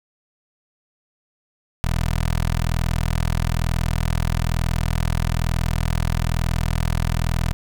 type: tone with notch filter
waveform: 15% pulse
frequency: 41.1 Hz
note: E1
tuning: 4 cents flat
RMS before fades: -21 dBFS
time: 1.84-7.53 s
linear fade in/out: 0 ms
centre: 390 Hz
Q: 1
effects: none